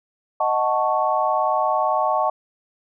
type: chord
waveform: sine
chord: D# half-diminished seventh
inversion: none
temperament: equal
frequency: 622.3 / 740 / 880 / 1108.7 Hz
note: D#5 / F#5 / A5 / C#6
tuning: 0 / 0 / 0 / 0 cents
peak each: -23 dBFS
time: 0.4-2.3 s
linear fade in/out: 5 ms
effects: none

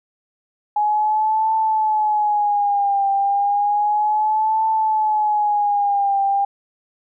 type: tone with vibrato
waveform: sine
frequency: 835 Hz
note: G#5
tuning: 9 cents sharp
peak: -15 dBFS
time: 0.76-6.45 s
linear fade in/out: 5 ms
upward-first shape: triangle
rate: 0.32 Hz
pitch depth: 98 cents each way
effects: none

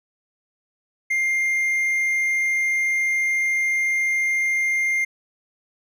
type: tone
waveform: triangle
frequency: 2109 Hz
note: C7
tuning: 13 cents sharp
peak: -17 dBFS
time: 1.1-5.05 s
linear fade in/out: 10 ms
effects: none

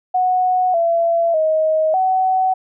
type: tone with pitch steps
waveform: sine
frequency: 736 / 674 / 629 / 752 Hz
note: F#5 / E5 / D#5 / F#5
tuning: -9 / +38 / +19 / +28 cents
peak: -13 dBFS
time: 0.14-2.54 s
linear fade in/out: 10 ms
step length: 600 ms
effects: none

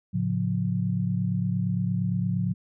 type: chord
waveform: sine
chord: A augmented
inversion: none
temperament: equal with one note detuned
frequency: 110 / 138.59 / 178.8 Hz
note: A2 / C#3 / E#3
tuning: 0 / 0 / +41 cents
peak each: -28 / -30 / -26 dBFS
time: 0.13-2.54 s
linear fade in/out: 20 ms
effects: none

